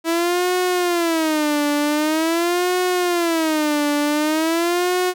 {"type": "tone with vibrato", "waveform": "sawtooth", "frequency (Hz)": 325.9, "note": "E4", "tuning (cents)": -20, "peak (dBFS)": -13, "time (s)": [0.04, 5.14], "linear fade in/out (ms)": 50, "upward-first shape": "sine", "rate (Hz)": 0.45, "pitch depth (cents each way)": 190, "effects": []}